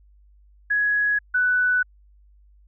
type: tone pair in turn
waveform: sine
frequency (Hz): 1673 / 1490.5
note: G#6 / F#6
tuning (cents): +12 / +12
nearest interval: major second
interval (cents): 200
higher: first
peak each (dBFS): -18 / -17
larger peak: second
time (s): 0.7-1.19 / 1.34-1.83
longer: neither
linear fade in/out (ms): 10
effects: added 50 Hz sine -51 dBFS peak until 2.67 s